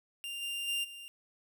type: tone with level steps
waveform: 45% pulse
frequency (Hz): 2793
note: F7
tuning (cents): -1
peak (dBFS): -38 / -35 / -31 / -45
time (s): 0.24-1.08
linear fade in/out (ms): 0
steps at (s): 0.41 / 0.67 / 0.83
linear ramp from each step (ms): 20
effects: none